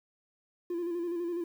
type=tone with vibrato; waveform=triangle; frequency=344.7 Hz; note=F4; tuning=23 cents flat; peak=-28 dBFS; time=0.7-1.44 s; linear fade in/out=5 ms; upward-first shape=square; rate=12 Hz; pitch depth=39 cents each way; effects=tanh soft clip ceiling -26 dBFS + 10-bit